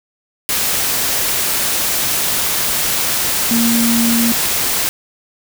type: tone in noise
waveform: sine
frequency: 232.4 Hz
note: A#3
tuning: 5 cents flat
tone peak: -13 dBFS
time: 3.51-4.32 s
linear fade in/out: 0 ms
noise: white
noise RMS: -17 dBFS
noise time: 0.49-4.89 s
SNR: +1 dB
effects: none